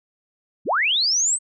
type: linear sweep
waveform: sine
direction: up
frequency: 104.7 to 8372 Hz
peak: -17 dBFS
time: 0.65-1.39 s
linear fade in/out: 50 ms
effects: none